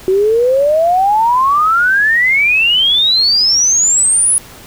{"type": "exponential sweep", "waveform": "sine", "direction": "up", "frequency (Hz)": [370, 10548], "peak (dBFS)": -8, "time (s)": [0.08, 4.38], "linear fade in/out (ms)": 0, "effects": ["pink hiss -36 dBFS RMS until 4.66 s"]}